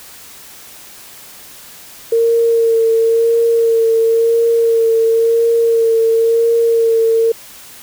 sine tone with vibrato, 457.6 Hz, A#4, 32 cents flat, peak -9 dBFS, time 2.12-7.32 s, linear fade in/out 5 ms, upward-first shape sine, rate 0.96 Hz, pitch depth 20 cents each way, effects white hiss -37 dBFS RMS until 7.82 s

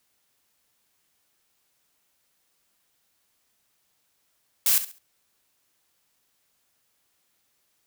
blue noise with echo, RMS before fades -20 dBFS, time 4.66-4.78 s, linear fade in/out 2 ms, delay 68 ms, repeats 3, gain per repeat -12 dB, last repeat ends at 4.984 s, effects white hiss -71 dBFS RMS until 7.86 s

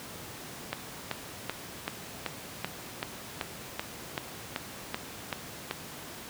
click train, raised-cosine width 0.3 ms, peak -14 dBFS, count 14, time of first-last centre 0.73-5.711 s, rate 2.61 Hz, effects pink hiss -43 dBFS RMS until 6.29 s + high-pass 100 Hz 12 dB/octave

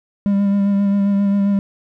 triangle tone with vibrato, 200 Hz, G3, 35 cents sharp, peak -11 dBFS, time 0.26-1.59 s, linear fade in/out 0 ms, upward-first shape sine, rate 7.5 Hz, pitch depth 21 cents each way, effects none

